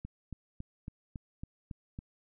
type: click train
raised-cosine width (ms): 5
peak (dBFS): -28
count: 8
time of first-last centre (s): 0.05-1.989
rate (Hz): 3.61
effects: none